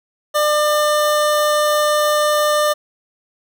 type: tone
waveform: 25% pulse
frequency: 599 Hz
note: D5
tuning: 34 cents sharp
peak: -10 dBFS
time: 0.34-2.74 s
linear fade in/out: 20 ms
effects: none